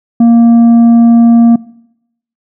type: tone with tanh clipping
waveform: sine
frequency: 233.1 Hz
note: A#3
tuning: in tune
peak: -3 dBFS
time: 0.2-1.56 s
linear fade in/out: 5 ms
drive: 5 dB
effects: noise-tail reverb RT60 0.8 s tail -22 dB re dry